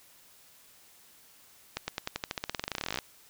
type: accelerating click train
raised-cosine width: 0.2 ms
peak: -14 dBFS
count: 27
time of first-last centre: 1.77-2.988 s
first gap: 110 ms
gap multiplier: 0.92
effects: white hiss -58 dBFS RMS until 3.29 s